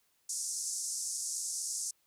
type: band-pass noise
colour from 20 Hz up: pink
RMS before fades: -37 dBFS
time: 0.29-1.91 s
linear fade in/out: 5 ms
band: 5500 to 10000 Hz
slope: 48 dB/octave
effects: white hiss -73 dBFS RMS until 2.06 s